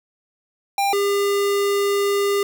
square tone pair in turn, 796 / 402.3 Hz, G5 / G4, +26 / +45 cents, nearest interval octave, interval 1181 cents, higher first, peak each -18 / -18 dBFS, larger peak neither, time 0.78-0.93 / 0.93-2.43 s, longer second, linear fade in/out 2 ms, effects none

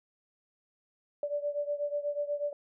sine beating tone pair, 580 / 588.2 Hz, D5 / D5, -22 / +3 cents, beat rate 8.2 Hz, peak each -32 / -35 dBFS, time 1.23-2.53 s, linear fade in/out 2 ms, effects none

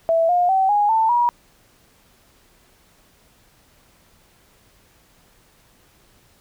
sine tone with pitch steps, 659.3 / 710.7 / 766.1 / 825.9 / 890.3 / 959.7 Hz, E5 / F5 / G5 / G#5 / A5 / B5, 0 / +30 / -40 / -10 / +20 / -50 cents, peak -14 dBFS, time 0.09-1.29 s, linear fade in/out 0 ms, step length 200 ms, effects pink hiss -56 dBFS RMS until 6.4 s

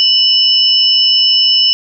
sine tone pair together, 2960 / 5274 Hz, F#7 / E8, 0 / 0 cents, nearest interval minor seventh, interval 1000 cents, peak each -10 dBFS, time 0-1.73 s, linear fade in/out 0 ms, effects none

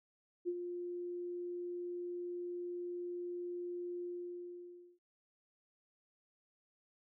sine tone with ADSR envelope, 352.2 Hz, F4, 15 cents sharp, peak -32 dBFS, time 0.45-4.99 s, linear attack 32 ms, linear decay 52 ms, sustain -7 dB, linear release 960 ms, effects none

